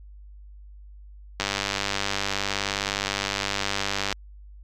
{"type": "click train", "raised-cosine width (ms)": 0.2, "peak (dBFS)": -7, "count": 272, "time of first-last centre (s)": [1.4, 4.126], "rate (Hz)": 99.4, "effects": ["added 50 Hz sine -42 dBFS peak until 4.63 s", "MP3 96 kbps"]}